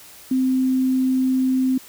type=tone; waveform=sine; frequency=259.6 Hz; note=C4; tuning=13 cents flat; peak=-16 dBFS; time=0.31-1.78 s; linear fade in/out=5 ms; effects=white hiss -44 dBFS RMS until 1.88 s